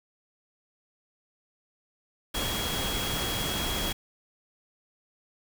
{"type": "tone in noise", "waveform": "sine", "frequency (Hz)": 3300, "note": "G#7", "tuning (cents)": -12, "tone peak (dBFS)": -34, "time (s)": [2.34, 3.93], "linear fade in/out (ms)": 10, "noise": "pink", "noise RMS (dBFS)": -31, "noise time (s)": [2.34, 3.93], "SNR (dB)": -6, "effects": []}